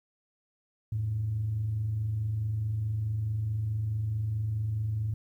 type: tone pair together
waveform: sine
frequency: 84.03 / 108.7 Hz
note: E2 / A2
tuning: +34 / -21 cents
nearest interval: major third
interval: 445 cents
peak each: -39 / -27 dBFS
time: 0.92-5.14 s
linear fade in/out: 5 ms
effects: tanh soft clip ceiling -22 dBFS + 11-bit